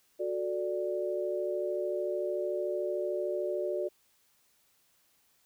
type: chord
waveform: sine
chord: D major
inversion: first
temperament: just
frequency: 367.1 / 440.5 / 587.3 Hz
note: F#4 / A4 / D5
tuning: -14 / +2 / 0 cents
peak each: -33 / -38 / -33 dBFS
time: 0.19-3.89 s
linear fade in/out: 20 ms
effects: white hiss -69 dBFS RMS until 5.45 s

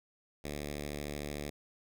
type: tone with notch filter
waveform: 5% pulse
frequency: 73.2 Hz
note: D2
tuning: 5 cents flat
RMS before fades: -40 dBFS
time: 0.44-1.5 s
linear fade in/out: 5 ms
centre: 940 Hz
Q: 1.1
effects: none

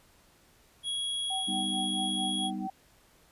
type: tone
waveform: square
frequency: 3322 Hz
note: G#7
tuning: in tune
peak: -31 dBFS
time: 0.83-2.51 s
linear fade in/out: 50 ms
type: tone with tremolo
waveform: sine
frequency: 766 Hz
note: G5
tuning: 40 cents flat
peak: -33 dBFS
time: 1.3-2.7 s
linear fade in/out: 5 ms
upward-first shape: sine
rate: 4.5 Hz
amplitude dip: 90%
type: chord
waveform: sine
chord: G augmented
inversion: none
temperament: equal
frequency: 196 / 246.9 / 311.1 Hz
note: G3 / B3 / D#4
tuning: 0 / 0 / 0 cents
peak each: -35 / -39 / -38 dBFS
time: 1.47-2.68 s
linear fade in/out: 20 ms
effects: pink hiss -62 dBFS RMS until 3.31 s + resampled to 32000 Hz

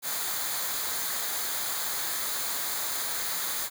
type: noise with comb filter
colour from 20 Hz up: white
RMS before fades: -31 dBFS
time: 0.02-3.7 s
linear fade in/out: 50 ms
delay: 0.36 ms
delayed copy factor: -0.6
effects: none

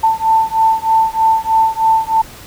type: beating tone pair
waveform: sine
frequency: 889 / 892.2 Hz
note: A5 / A5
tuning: +18 / +24 cents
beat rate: 3.2 Hz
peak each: -13 dBFS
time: 0.03-2.22 s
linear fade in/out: 10 ms
effects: pink hiss -36 dBFS RMS until 2.46 s

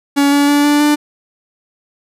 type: tone with pitch steps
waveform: 45% pulse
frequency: 282.6 / 285.9 / 289.2 / 292.6 / 296 Hz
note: C#4 / D4 / D4 / D4 / D4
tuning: +34 / -46 / -27 / -6 / +14 cents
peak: -9 dBFS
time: 0.16-0.96 s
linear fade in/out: 20 ms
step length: 160 ms
effects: resampled to 32000 Hz

